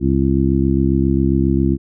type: harmonic tone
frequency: 67.4 Hz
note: C#2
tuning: 48 cents flat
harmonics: 1 / 2 / 3 / 4 / 5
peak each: -19 / -19 / -19 / -19 / -19 dBFS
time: 0-1.78 s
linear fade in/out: 50 ms
effects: none